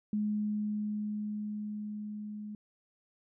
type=tone with level ramp; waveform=sine; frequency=210.2 Hz; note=G#3; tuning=21 cents sharp; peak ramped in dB=-28 to -39 dBFS; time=0.13-2.55 s; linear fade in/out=2 ms; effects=none